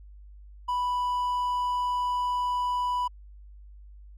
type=tone; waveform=triangle; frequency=987.8 Hz; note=B5; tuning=in tune; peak=-23 dBFS; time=0.68-3.08 s; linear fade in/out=10 ms; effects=added 50 Hz sine -45 dBFS peak until 4.17 s